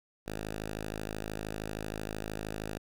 5% pulse tone, 53 Hz, G#1, 36 cents sharp, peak -25 dBFS, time 0.26-2.78 s, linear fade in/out 10 ms, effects none

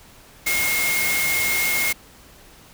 sine tone in noise, 2149 Hz, C7, 46 cents sharp, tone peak -21 dBFS, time 0.46-1.93 s, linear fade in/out 10 ms, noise white, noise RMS -24 dBFS, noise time 0.46-1.93 s, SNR 0 dB, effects pink hiss -48 dBFS RMS until 2.73 s

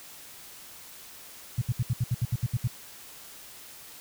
sine tone bursts, 120.7 Hz, B2, 39 cents flat, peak -22 dBFS, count 11, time 1.58-2.676 s, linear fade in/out 5 ms, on 36 ms, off 70 ms, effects white hiss -47 dBFS RMS until 4 s

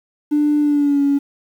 triangle tone with pitch glide, 296.2 to 281.7 Hz, D4 to C#4, +15 to +28 cents, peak -9 dBFS, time 0.31-1.19 s, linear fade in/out 20 ms, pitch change -87 cents, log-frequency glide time 0.6-1.01 s, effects tanh soft clip ceiling -10 dBFS + 8-bit

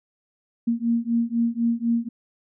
sine beating tone pair, 231.2 / 235.2 Hz, A#3 / A#3, -14 / +16 cents, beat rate 4 Hz, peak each -23 dBFS, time 0.67-2.09 s, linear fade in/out 10 ms, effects none

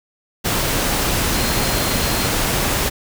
sine tone in noise, 4186 Hz, C8, in tune, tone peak -30 dBFS, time 1.33-2.28 s, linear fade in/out 20 ms, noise pink, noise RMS -19 dBFS, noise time 0.44-2.9 s, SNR -14 dB, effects none

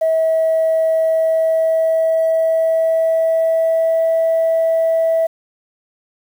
sine tone with pitch glide, 645 to 653.6 Hz, E5 to E5, -38 to -15 cents, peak -11 dBFS, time 0.01-5.27 s, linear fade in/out 10 ms, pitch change +23 cents, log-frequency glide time 0.93-4.12 s, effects tanh soft clip ceiling -9 dBFS + 7-bit

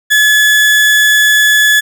35% pulse tone, 1712 Hz, A6, 48 cents flat, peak -4 dBFS, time 0.1-1.81 s, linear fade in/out 20 ms, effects none

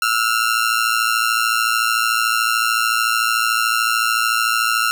sawtooth ring-modulated tone, 1372 Hz, F6, 31 cents flat, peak -9 dBFS, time 0.02-4.91 s, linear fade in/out 0 ms, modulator 56.8 Hz, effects none

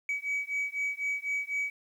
sine beating tone pair, 2272 / 2276 Hz, C#7 / C#7, +42 / +45 cents, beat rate 4 Hz, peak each -31 dBFS, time 0.09-1.7 s, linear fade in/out 2 ms, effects tanh soft clip ceiling -26 dBFS + 10-bit

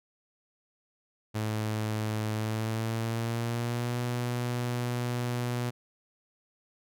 sawtooth tone with pitch glide, 108.4 to 121.67 Hz, A2 to B2, -25 to -25 cents, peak -25 dBFS, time 1.34-5.71 s, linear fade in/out 20 ms, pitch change +200 cents, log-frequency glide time 2.34-3.99 s, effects none

